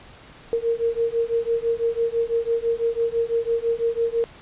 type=beating tone pair; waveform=sine; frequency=460 / 466 Hz; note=A#4 / A#4; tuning=-23 / -1 cents; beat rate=6 Hz; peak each=-23 dBFS; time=0.53-4.24 s; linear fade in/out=0 ms; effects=pink hiss -46 dBFS RMS until 4.41 s + resampled to 8000 Hz